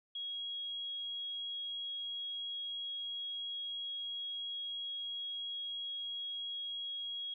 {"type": "tone", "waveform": "sine", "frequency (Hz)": 3301, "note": "G#7", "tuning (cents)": -11, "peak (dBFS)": -38, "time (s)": [0.15, 7.34], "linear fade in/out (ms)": 5, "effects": []}